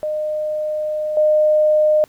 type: tone with level steps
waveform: sine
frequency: 611 Hz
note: D#5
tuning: 32 cents flat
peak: -19 / -11 dBFS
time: 0.03-2.04 s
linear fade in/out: 0 ms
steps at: 1.17 s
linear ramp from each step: 2 ms
effects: pink hiss -53 dBFS RMS until 2.08 s